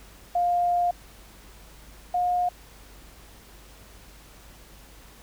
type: tone pair in turn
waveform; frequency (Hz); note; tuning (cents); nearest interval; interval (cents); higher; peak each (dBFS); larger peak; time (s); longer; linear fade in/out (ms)
sine; 704 / 715.1; F5 / F5; +14 / +41; unison; 27; second; -20 / -21; first; 0.35-0.91 / 2.14-2.49; first; 5
effects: added 50 Hz sine -50 dBFS peak until 5.22 s + pink hiss -51 dBFS RMS until 5.22 s